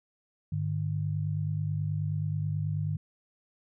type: tone pair together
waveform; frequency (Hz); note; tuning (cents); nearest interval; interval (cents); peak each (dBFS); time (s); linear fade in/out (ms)
sine; 102.07 / 151.4; G#2 / D#3; -30 / -47; perfect fifth; 683; -31 / -30; 0.52-2.97; 5
effects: none